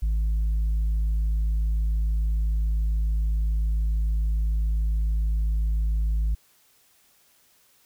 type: tone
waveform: sine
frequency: 53.5 Hz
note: A1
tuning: 48 cents flat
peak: -18 dBFS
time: 0.02-6.35 s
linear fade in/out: 10 ms
effects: tanh soft clip ceiling -20 dBFS + white hiss -61 dBFS RMS until 7.85 s